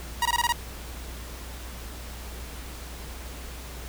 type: tone bursts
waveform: sawtooth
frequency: 953 Hz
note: A#5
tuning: 38 cents sharp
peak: -17 dBFS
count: 6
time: 0.22-0.524 s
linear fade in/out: 2 ms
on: 34 ms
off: 20 ms
effects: added 60 Hz sine -38 dBFS peak until 3.88 s + pink hiss -42 dBFS RMS until 3.88 s